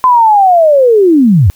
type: linear sweep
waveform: sine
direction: down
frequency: 1031 to 77.78 Hz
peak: -3 dBFS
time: 0.04-1.5 s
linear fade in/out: 0 ms
effects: white hiss -46 dBFS RMS until 1.55 s